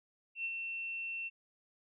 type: tone with ADSR envelope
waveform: sine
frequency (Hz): 2700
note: E7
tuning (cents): +41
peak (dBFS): -33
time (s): 0.35-1.3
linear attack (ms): 95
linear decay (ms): 51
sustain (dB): -4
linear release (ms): 30
effects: none